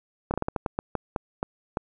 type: slowing click train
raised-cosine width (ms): 1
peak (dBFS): -12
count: 12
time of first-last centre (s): 0.31-1.772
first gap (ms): 29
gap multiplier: 1.28
effects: none